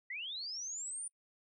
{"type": "linear sweep", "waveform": "sine", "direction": "up", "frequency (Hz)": [1914, 9397], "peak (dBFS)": -39, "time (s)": [0.1, 1.08], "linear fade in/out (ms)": 5, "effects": ["noise-tail reverb RT60 0.1 s tail -25 dB re dry"]}